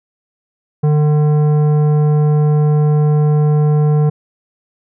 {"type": "tone with tanh clipping", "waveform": "sine", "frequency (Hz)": 150, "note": "D3", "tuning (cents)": 37, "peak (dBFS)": -11, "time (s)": [0.83, 4.1], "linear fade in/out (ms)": 10, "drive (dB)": 12, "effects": []}